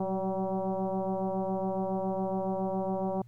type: tone with frequency modulation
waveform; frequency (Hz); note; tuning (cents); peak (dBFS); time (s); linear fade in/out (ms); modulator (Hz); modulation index
sine; 193.6; G3; -21; -28; 0-3.22; 5; 190; 3.5
effects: added 120 Hz sine -49 dBFS peak until 3.27 s + pink hiss -73 dBFS RMS until 3.27 s

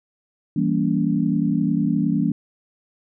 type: chord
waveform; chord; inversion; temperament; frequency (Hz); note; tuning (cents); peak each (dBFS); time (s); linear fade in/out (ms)
sine; E diminished seventh; none; equal with one note detuned; 164.81 / 196 / 233.1 / 284.3; E3 / G3 / Bb3 / Db4; 0 / 0 / 0 / +44; -23; 0.56-2.32; 5
effects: none

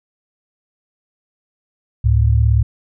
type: tone pair together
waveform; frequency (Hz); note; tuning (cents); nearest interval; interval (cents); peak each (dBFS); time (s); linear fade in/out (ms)
sine; 71.4 / 109.11; D2 / A2; -48 / -14; perfect fifth; 734; -13; 2.04-2.63; 10
effects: none

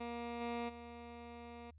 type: tone with level steps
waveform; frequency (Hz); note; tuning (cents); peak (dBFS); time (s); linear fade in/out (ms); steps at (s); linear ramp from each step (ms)
15% pulse; 236.4; A#3; +24; -35 / -32 / -43; 0-1.71; 10; 0.4 / 0.68; 20
effects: added 77 Hz sine -58 dBFS peak until 1.78 s + resampled to 8000 Hz

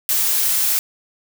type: noise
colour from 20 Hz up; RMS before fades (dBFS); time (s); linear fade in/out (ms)
blue; -18; 0.09-0.79; 0
effects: none

